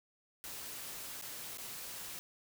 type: noise with dropouts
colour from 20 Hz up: white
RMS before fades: -45 dBFS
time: 0.44-2.19 s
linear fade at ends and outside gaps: 0 ms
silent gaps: 1.213-1.223 / 1.573-1.583 s
effects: none